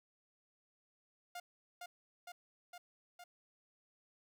sawtooth tone with echo, 707 Hz, F5, 21 cents sharp, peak -40 dBFS, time 1.35-1.4 s, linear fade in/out 5 ms, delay 460 ms, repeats 4, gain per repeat -2 dB, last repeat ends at 3.24 s, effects none

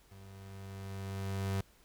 35% pulse tone with level ramp, 97.2 Hz, G2, 14 cents flat, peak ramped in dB -50 to -29 dBFS, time 0.11-1.61 s, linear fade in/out 5 ms, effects added 50 Hz sine -65 dBFS peak until 1.84 s + pink hiss -65 dBFS RMS until 1.84 s

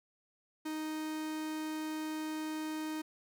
45% pulse tone, 311.1 Hz, D#4, in tune, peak -36 dBFS, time 0.65-3.02 s, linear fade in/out 10 ms, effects none

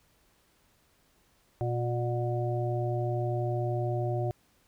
harmonic tone with a mistuned harmonic, 119.8 Hz, A#2, 48 cents sharp, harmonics 1 / 3 / 5 / 6, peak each -29 / -34 / -36 / -37 dBFS, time 1.61-4.31 s, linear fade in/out 0 ms, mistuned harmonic 6, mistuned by +31 cents, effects pink hiss -67 dBFS RMS until 4.67 s

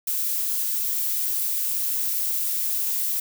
violet noise, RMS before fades -25 dBFS, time 0.07-3.2 s, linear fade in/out 5 ms, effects none

